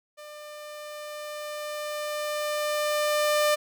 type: tone with level ramp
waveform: sawtooth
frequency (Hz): 598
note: D5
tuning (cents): +31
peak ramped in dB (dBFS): -38 to -16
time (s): 0.17-3.56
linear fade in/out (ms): 20
effects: none